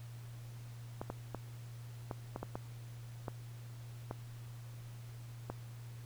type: clicks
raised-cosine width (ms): 1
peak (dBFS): -25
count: 10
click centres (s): 1.015 / 1.101 / 1.347 / 2.112 / 2.361 / 2.43 / 2.555 / 3.282 / 4.111 / 5.5
effects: added 118 Hz sine -46 dBFS peak until 6.05 s + pink hiss -60 dBFS RMS until 6.05 s